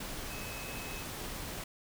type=tone in noise; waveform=sine; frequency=2570 Hz; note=E7; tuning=45 cents flat; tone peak=-47 dBFS; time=0.3-1.02 s; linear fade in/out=5 ms; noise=pink; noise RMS=-41 dBFS; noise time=0-1.64 s; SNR=-9 dB; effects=none